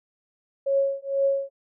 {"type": "tone with tremolo", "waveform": "sine", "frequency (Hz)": 550, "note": "C#5", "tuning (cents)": -14, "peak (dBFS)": -17, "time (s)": [0.66, 1.5], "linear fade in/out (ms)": 10, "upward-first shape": "triangle", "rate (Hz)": 2.1, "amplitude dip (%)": 100, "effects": []}